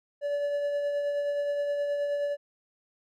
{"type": "tone with tremolo", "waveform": "triangle", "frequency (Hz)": 576, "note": "D5", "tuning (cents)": -34, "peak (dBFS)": -23, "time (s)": [0.21, 2.37], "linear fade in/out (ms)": 50, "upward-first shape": "triangle", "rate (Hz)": 9.5, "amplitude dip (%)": 35, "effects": []}